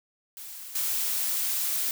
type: noise with level steps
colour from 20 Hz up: blue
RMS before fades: -41 / -28 dBFS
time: 0.37-1.91 s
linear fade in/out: 0 ms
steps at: 0.75 s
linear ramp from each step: 5 ms
effects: none